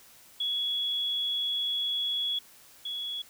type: tone pair in turn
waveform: sine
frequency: 3364 / 3364 Hz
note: G#7 / G#7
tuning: +22 / +22 cents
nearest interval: unison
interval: 0 cents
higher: neither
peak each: -27 / -32 dBFS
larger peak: first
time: 0.4-2.39 / 2.85-3.22 s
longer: first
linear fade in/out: 5 ms
effects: white hiss -55 dBFS RMS until 3.29 s